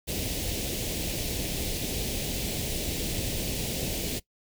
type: band-stop noise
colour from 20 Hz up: pink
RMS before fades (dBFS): -31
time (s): 0.07-4.2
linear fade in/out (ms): 20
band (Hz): 630 to 2400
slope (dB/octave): 24
effects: noise-tail reverb RT60 0.1 s tail -20 dB re dry